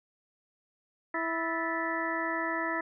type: harmonic tone with a mistuned harmonic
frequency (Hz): 328.5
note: E4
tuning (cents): -6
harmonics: 1 / 2 / 3 / 4 / 5 / 6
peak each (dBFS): -36 / -37 / -36 / -37 / -35 / -37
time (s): 1.14-2.81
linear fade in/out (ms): 5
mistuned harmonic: 5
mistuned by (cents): +110
effects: none